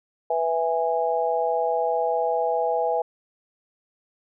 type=chord; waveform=sine; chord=E major; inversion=second; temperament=just; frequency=494.4 / 659.3 / 824.1 Hz; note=B4 / E5 / G#5; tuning=+2 / 0 / -14 cents; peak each=-25 dBFS; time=0.3-3.02 s; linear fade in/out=5 ms; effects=none